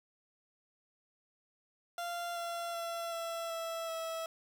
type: tone with pitch steps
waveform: 30% pulse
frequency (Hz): 692 / 684.1 / 676.2 / 668.4 / 660.8 / 653.2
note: F5 / F5 / E5 / E5 / E5 / E5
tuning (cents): -16 / -36 / +44 / +24 / +4 / -16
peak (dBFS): -34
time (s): 1.98-4.26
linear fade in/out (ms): 2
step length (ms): 380
effects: 11-bit